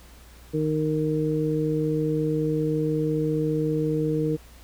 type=harmonic tone; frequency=154.6 Hz; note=D#3; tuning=11 cents flat; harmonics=1 / 2 / 3; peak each=-26 / -26 / -26 dBFS; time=0.53-4.37 s; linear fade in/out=20 ms; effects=added 60 Hz sine -47 dBFS peak until 4.63 s + pink hiss -52 dBFS RMS until 4.63 s